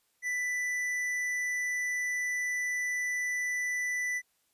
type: tone with tanh clipping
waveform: triangle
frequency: 1984 Hz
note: B6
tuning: 7 cents sharp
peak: -31 dBFS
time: 0.22-4.22 s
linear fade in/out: 50 ms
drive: 14 dB
effects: white hiss -73 dBFS RMS until 4.53 s + resampled to 32000 Hz